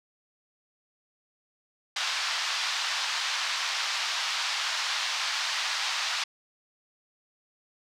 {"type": "band-pass noise", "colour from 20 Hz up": "white", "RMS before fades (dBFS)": -30, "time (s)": [1.96, 6.24], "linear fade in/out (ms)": 5, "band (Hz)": [850, 5200], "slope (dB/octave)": 24, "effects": []}